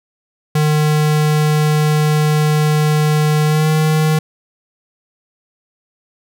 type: tone with pitch glide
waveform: square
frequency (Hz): 152 to 155.55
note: D#3 to D#3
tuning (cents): -40 to 0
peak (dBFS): -12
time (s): 0.55-4.19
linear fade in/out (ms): 5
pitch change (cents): +40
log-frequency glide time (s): 3.45-3.68
effects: none